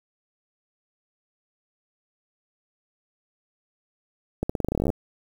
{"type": "accelerating click train", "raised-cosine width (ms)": 2, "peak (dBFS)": -11, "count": 17, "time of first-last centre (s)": [4.43, 4.902], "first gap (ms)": 65, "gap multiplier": 0.88, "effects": ["7-bit"]}